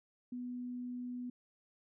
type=tone; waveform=sine; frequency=246.9 Hz; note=B3; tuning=in tune; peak=-39 dBFS; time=0.32-1.3 s; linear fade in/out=5 ms; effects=none